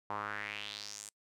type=tone with band-pass filter sweep; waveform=sawtooth; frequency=103.83 Hz; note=G#2; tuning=in tune; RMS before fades=-42 dBFS; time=0.1-1.09 s; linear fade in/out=0 ms; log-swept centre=940 to 8400 Hz; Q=3.7; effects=noise-tail reverb RT60 0.1 s tail -26 dB re dry